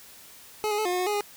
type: tone with pitch steps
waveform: 25% pulse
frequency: 426.5 / 415.9 / 431.5 / 357.3 / 361.5 / 364.8 / 416.1 / 411.1 Hz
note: G#4 / G#4 / A4 / F4 / F#4 / F#4 / G#4 / G#4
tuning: +46 / +2 / -34 / +40 / -40 / -24 / +3 / -18 cents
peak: -21 dBFS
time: 0.64-1.208 s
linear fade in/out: 0 ms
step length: 71 ms
effects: white hiss -49 dBFS RMS until 1.36 s